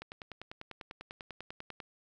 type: click train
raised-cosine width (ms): 0.3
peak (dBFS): -27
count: 19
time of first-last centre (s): 0.02-1.802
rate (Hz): 10.1
effects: none